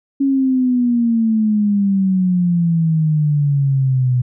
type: exponential sweep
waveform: sine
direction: down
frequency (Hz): 277.2 to 123.47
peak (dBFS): -12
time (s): 0.2-4.22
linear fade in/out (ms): 10
effects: none

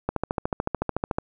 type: click train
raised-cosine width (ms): 1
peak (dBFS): -10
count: 16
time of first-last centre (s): 0.09-1.185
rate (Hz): 13.7
effects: none

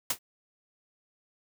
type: noise with exponential decay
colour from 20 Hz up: white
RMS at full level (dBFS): -22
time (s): 0.1-0.19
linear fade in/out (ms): 5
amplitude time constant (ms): 18
effects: none

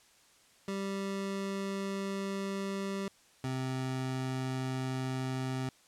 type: tone pair in turn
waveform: 25% pulse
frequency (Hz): 196 / 130.47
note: G3 / C3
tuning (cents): 0 / -5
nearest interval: perfect fifth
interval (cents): 705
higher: first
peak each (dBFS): -30 / -29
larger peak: second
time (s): 0.68-3.08 / 3.44-5.69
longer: first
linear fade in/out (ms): 2
effects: white hiss -63 dBFS RMS until 5.87 s + low-pass 9000 Hz 12 dB/octave

